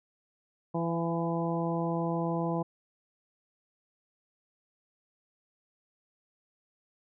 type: harmonic tone with a mistuned harmonic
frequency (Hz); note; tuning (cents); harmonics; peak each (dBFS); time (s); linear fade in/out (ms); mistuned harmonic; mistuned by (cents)
167.3; E3; +26; 1 / 2 / 3 / 4 / 5 / 6; -31 / -34 / -36 / -37 / -38 / -39; 0.74-2.63; 10; 4; +17
effects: none